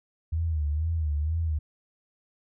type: tone with vibrato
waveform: sine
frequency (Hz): 78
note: D#2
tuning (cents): +5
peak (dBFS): -24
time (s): 0.32-1.59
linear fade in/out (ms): 10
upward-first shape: sine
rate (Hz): 2.1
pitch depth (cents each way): 110
effects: none